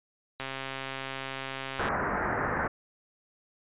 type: click train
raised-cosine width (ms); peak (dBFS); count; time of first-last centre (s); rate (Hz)
0.3; -19; 200; 0.4-1.885; 134
type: low-pass noise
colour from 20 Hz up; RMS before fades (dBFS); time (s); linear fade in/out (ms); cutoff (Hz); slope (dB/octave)
white; -30; 1.79-2.68; 5; 1800; 48
effects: resampled to 8000 Hz